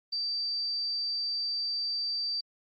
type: tone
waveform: sine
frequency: 4656 Hz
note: D8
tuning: 16 cents flat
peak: -29 dBFS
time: 0.12-2.41 s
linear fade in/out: 10 ms
effects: Opus 24 kbps